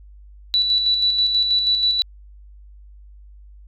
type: tone with tremolo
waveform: sine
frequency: 3951 Hz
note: B7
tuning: in tune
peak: -14 dBFS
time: 0.54-2.02 s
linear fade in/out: 0 ms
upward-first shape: square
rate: 6.2 Hz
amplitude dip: 40%
effects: added 50 Hz sine -41 dBFS peak until 3.67 s